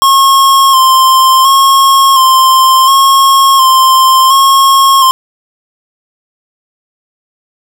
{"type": "tone with vibrato", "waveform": "square", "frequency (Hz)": 1067, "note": "C6", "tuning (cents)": 34, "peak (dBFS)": -4, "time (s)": [0.02, 5.11], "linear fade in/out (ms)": 0, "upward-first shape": "square", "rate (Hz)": 0.7, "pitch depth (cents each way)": 30, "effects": []}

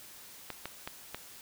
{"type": "clicks", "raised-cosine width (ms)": 0.3, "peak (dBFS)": -21, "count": 4, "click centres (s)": [0.503, 0.656, 0.875, 1.146], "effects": ["white hiss -51 dBFS RMS until 1.41 s"]}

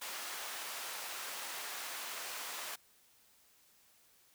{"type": "high-pass noise", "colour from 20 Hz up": "pink", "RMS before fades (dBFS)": -43, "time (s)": [0.01, 2.76], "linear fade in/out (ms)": 10, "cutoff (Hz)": 840, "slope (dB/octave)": 12, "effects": ["white hiss -67 dBFS RMS until 4.34 s"]}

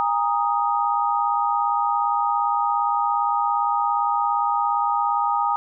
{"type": "chord", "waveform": "sine", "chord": "Ab suspended second", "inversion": "none", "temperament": "equal with one note detuned", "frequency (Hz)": [814.9, 932.3, 1244.5], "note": ["Ab5", "Bb5", "Eb6"], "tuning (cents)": [-33, 0, 0], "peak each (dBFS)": -23, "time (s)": [0, 5.56], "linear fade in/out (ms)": 0, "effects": []}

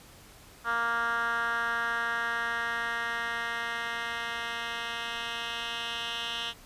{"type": "tone with band-pass filter sweep", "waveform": "10% pulse", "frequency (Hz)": 233.1, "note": "A#3", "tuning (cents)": 0, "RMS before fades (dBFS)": -32, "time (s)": [0.64, 6.54], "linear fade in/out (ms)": 50, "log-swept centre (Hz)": [1400, 2900], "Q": 3.5, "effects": ["pink hiss -53 dBFS RMS until 6.65 s", "resampled to 32000 Hz"]}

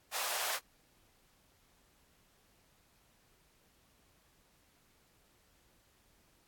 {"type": "high-pass noise", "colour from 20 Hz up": "pink", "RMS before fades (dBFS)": -36, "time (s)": [0.11, 0.6], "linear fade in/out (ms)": 50, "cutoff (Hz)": 610, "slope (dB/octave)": 24, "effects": ["pink hiss -69 dBFS RMS until 6.47 s", "AAC 64 kbps"]}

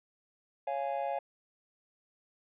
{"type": "chord", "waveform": "triangle", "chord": "Db major", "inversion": "none", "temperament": "just", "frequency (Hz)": [554.4, 693, 831.5], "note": ["Db5", "F5", "Ab5"], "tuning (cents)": [0, -14, 2], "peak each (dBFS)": -34, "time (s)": [0.67, 1.19], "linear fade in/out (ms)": 5, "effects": ["resampled to 8000 Hz"]}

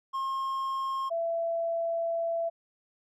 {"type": "tone pair in turn", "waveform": ["triangle", "sine"], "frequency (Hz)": [1072, 669.1], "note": ["C6", "E5"], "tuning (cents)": [42, 26], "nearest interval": "minor sixth", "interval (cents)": 816, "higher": "first", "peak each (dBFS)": -27, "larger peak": "neither", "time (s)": [[0.13, 1.1], [1.1, 2.5]], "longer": "second", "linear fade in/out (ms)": 20, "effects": []}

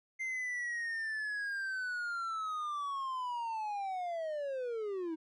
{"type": "linear sweep", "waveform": "triangle", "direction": "down", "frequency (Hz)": [2093, 311.1], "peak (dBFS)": -33, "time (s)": [0.19, 5.16], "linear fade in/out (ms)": 20, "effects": ["resampled to 24000 Hz"]}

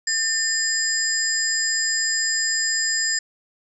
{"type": "tone cluster", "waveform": "sine", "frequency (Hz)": [1796, 4987, 7360], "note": ["A6", "D#8", "A#8"], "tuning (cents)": [35, 3, -23], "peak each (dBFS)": -24, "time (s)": [0.07, 3.19], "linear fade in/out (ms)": 5, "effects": []}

